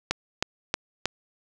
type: click train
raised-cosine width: 0.2 ms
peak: -6 dBFS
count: 4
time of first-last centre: 0.11-1.056 s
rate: 3.17 Hz
effects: none